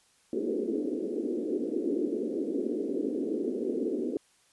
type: band-pass noise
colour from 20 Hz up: white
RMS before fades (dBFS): -31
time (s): 0.33-4.17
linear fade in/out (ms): 2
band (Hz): 240 to 440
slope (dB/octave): 48
effects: white hiss -65 dBFS RMS until 4.52 s + resampled to 24000 Hz